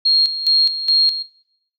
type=tone with tremolo; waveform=sine; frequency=4251 Hz; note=C8; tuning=27 cents sharp; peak=-11 dBFS; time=0.05-1.23 s; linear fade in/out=10 ms; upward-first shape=square; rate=2.4 Hz; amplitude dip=70%; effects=noise-tail reverb RT60 0.8 s tail -21 dB re dry